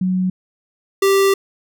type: tone pair in turn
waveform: sine / square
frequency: 184.8 / 391.6 Hz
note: F#3 / G4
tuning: -2 / -2 cents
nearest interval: octave + minor second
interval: 1300 cents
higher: second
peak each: -15 / -12 dBFS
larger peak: second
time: 0.01-0.3 / 1.02-1.34 s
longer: second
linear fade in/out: 5 ms
effects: none